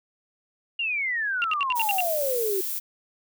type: exponential sweep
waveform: sine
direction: down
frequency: 2847 to 370 Hz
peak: -24 dBFS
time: 0.79-2.61 s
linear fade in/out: 5 ms
type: tone bursts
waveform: sine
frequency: 2764 Hz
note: F7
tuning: 19 cents flat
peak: -22 dBFS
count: 7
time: 1.42-2.005 s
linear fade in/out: 0 ms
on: 21 ms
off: 73 ms
type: noise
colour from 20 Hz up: violet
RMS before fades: -30 dBFS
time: 1.75-2.8 s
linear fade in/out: 20 ms
effects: none